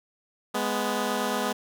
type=tone pair together; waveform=10% pulse; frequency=207.7 / 247.5 Hz; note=G#3 / B3; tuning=0 / +4 cents; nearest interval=minor third; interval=304 cents; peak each=-20 dBFS; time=0.54-1.53 s; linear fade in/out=10 ms; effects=none